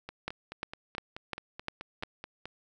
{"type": "two click trains", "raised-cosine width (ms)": 0.3, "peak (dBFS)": [-24, -17], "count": [12, 6], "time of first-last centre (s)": [[0.09, 2.456], [0.28, 2.034]], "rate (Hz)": [4.65, 2.85], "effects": []}